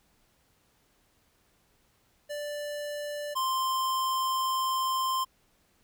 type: tone pair in turn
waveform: square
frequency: 587.3 / 1046.4 Hz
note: D5 / C6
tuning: 0 / 0 cents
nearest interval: minor seventh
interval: 1000 cents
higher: second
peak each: -34 / -27 dBFS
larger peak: second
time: 2.29-3.35 / 3.35-5.25 s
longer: second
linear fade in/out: 20 ms
effects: pink hiss -68 dBFS RMS until 5.83 s